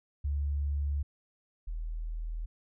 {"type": "tone pair in turn", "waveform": "sine", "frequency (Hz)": [71.7, 40.24], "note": ["D2", "E1"], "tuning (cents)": [-41, -41], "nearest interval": "minor seventh", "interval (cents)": 1000, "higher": "first", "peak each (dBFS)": [-28, -33], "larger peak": "first", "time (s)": [[0.24, 1.03], [1.67, 2.46]], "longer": "neither", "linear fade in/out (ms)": 10, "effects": []}